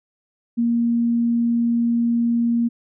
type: tone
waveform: sine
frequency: 234.7 Hz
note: A#3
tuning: 12 cents sharp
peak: -16 dBFS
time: 0.57-2.69 s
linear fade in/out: 20 ms
effects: none